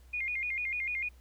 sine tone with vibrato, 2281 Hz, C#7, 49 cents sharp, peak -31 dBFS, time 0.13-1.09 s, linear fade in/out 10 ms, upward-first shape square, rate 6.7 Hz, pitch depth 130 cents each way, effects added 62 Hz sine -53 dBFS peak until 1.2 s + pink hiss -66 dBFS RMS until 1.2 s

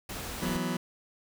pink noise, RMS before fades -38 dBFS, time 0.09-0.57 s, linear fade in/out 5 ms
sawtooth chord, E suspended second, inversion none, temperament just, 164.81 / 185.42 / 247.2 Hz, E3 / F#3 / B3, 0 / +4 / +2 cents, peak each -31 / -29 / -29 dBFS, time 0.42-0.77 s, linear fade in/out 5 ms
effects none

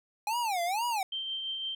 square tone with vibrato, 814 Hz, G#5, 35 cents flat, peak -29 dBFS, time 0.27-1.03 s, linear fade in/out 2 ms, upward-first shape sine, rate 2.1 Hz, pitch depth 300 cents each way
sine tone with tremolo, 3136 Hz, G7, in tune, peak -31 dBFS, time 1.12-1.75 s, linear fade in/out 5 ms, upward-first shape triangle, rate 5.9 Hz, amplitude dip 35%
effects none

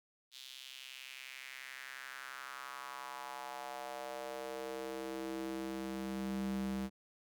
square tone with high-pass filter sweep, 65.7 Hz, C2, 8 cents sharp, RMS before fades -43 dBFS, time 0.31-6.9 s, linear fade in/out 50 ms, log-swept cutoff 3700 to 160 Hz, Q 2.9, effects none

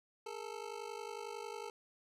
25% pulse ring-modulated tone, 440 Hz, A4, in tune, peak -36 dBFS, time 0.26-1.7 s, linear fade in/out 2 ms, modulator 25.5 Hz, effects low-pass 9000 Hz 12 dB/octave + 13-bit

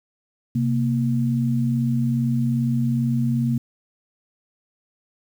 sine tone pair together, 130.67 / 233.1 Hz, C3 / A#3, -2 / 0 cents, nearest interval minor seventh, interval 1002 cents, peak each -21 dBFS, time 0.55-3.58 s, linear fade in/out 5 ms, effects 8-bit

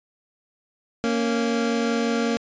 25% pulse tone pair together, 231.6 / 277.2 Hz, A#3 / C#4, -11 / 0 cents, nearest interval minor third, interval 311 cents, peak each -18 / -24 dBFS, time 1.04-2.37 s, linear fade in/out 0 ms, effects resampled to 16000 Hz

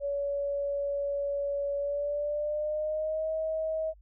sine tone with pitch glide, 566 to 635.3 Hz, C#5 to D#5, +36 to +36 cents, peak -28 dBFS, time 0-3.94 s, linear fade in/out 50 ms, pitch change +200 cents, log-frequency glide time 1.77-3.31 s, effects added 50 Hz sine -53 dBFS peak until 4.01 s

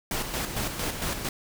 pink noise with tremolo, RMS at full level -29 dBFS, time 0.11-1.29 s, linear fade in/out 2 ms, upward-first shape square, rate 4.4 Hz, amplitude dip 50%, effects none

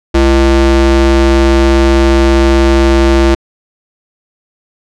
square ring-modulated tone, 138.59 Hz, C#3, in tune, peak -3 dBFS, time 0.14-3.35 s, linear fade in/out 10 ms, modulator 201 Hz, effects low-pass 6000 Hz 12 dB/octave

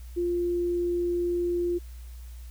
sine tone, 349.2 Hz, F4, in tune, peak -24 dBFS, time 0.16-1.79 s, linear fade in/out 20 ms, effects added 60 Hz sine -39 dBFS peak until 2.5 s + white hiss -57 dBFS RMS until 2.5 s

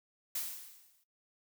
blue noise with exponential decay, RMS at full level -34 dBFS, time 0.35-1.04 s, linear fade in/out 5 ms, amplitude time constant 150 ms, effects noise-tail reverb RT60 0.1 s tail -17 dB re dry

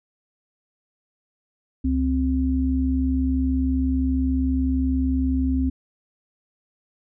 sine tone pair together, 69.29 / 261.6 Hz, C#2 / C4, 0 / 0 cents, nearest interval octave + major seventh, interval 2300 cents, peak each -22 / -21 dBFS, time 1.84-5.7 s, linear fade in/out 10 ms, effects none

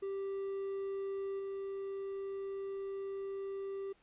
triangle tone with level steps, 391.8 Hz, G4, 1 cent flat, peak -34 / -36 dBFS, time 0.02-3.93 s, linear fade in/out 10 ms, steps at 1.39 s, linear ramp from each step 5 ms, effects pink hiss -69 dBFS RMS until 4.02 s + resampled to 8000 Hz

